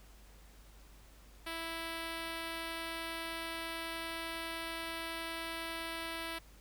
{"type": "tone with notch filter", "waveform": "5% pulse", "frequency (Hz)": 329.6, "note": "E4", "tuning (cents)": 0, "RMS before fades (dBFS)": -41, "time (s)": [1.46, 6.39], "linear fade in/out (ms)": 10, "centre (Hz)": 7200, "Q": 1.4, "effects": ["added 50 Hz sine -56 dBFS peak until 6.6 s", "pink hiss -62 dBFS RMS until 6.6 s"]}